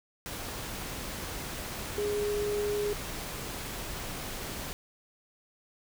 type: tone in noise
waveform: sine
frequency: 413.8 Hz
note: G#4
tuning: 6 cents flat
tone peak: -28 dBFS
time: 1.98-2.93 s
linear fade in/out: 0 ms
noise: pink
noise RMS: -38 dBFS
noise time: 0.26-4.73 s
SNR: +7 dB
effects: none